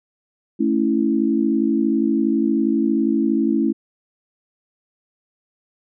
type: chord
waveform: sine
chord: A major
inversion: none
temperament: equal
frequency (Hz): 220 / 277.2 / 329.6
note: A3 / C#4 / E4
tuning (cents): 0 / 0 / 0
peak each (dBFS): -20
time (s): 0.59-3.73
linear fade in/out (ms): 20
effects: none